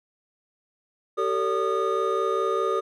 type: tone cluster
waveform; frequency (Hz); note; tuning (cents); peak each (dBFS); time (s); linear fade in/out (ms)
triangle; 386 / 450.9 / 571 / 1226; G4 / A4 / D5 / D#6; -27 / +42 / -49 / -26; -25 / -25 / -29 / -25; 1.17-2.81; 20
effects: none